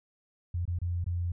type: tone with dropouts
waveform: sine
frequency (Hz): 87.31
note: F2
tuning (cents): 0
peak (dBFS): -28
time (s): 0.54-1.32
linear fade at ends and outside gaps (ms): 5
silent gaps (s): 0.654-0.677 / 0.788-0.816 / 1.043-1.063
effects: none